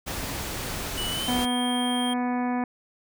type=noise; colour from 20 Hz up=pink; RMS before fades=-32 dBFS; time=0.06-1.46 s; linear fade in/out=20 ms
type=tone with pitch glide; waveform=square; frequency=2960 to 3209 Hz; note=F#7 to G7; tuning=0 to +40 cents; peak=-30 dBFS; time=0.97-2.14 s; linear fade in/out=10 ms; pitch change=+140 cents; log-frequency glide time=1.09-1.44 s
type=harmonic tone; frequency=246.9 Hz; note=B3; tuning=in tune; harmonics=1 / 2 / 3 / 4 / 5 / 6 / 7 / 8 / 9 / 10; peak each=-25 / -37 / -31 / -35 / -43 / -47 / -40 / -51 / -43 / -52 dBFS; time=1.28-2.64 s; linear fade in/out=2 ms
effects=none